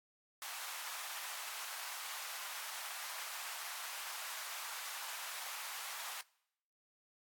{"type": "high-pass noise", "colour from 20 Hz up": "pink", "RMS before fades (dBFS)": -45, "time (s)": [0.42, 6.21], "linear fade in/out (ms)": 0, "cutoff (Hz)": 840, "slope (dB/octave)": 24, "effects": ["noise-tail reverb RT60 0.8 s tail -24 dB re dry", "AAC 64 kbps"]}